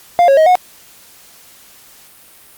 triangle tone with pitch steps, 700 / 548 / 631 / 728 Hz, F5 / C#5 / D#5 / F#5, +4 / -20 / +24 / -28 cents, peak -4 dBFS, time 0.19-0.554 s, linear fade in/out 0 ms, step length 91 ms, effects white hiss -43 dBFS RMS until 2.57 s + Opus 48 kbps

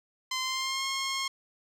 10% pulse tone with pitch glide, 1035 to 1075.8 Hz, C6 to C6, -19 to +48 cents, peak -21 dBFS, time 0.31-1.28 s, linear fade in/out 5 ms, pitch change +67 cents, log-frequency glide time 0.41-0.85 s, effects low-pass 10000 Hz 12 dB/octave

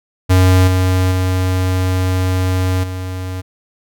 square tone with level steps, 92.5 Hz, F#2, in tune, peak -8 / -12 / -14 / -22 dBFS, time 0.29-3.42 s, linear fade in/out 20 ms, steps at 0.67 / 1.11 / 2.83 s, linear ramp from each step 10 ms, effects none

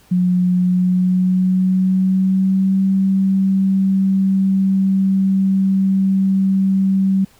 sine tone with pitch glide, 180.5 to 192.34 Hz, F#3 to G3, -43 to -33 cents, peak -12 dBFS, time 0.11-7.25 s, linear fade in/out 10 ms, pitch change +110 cents, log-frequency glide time 0.57-2.84 s, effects pink hiss -51 dBFS RMS until 7.39 s

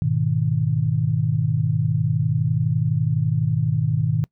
sine chord, G# minor, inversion none, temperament equal, 103.83 / 123.47 / 155.56 Hz, G#2 / B2 / D#3, 0 / 0 / 0 cents, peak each -24 / -22 / -21 dBFS, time 0.02-4.24 s, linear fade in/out 0 ms, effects noise-tail reverb RT60 0.1 s tail -24 dB re dry

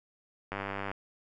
click train, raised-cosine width 0.5 ms, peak -20 dBFS, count 40, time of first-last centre 0.52-0.915 s, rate 98.8 Hz, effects none

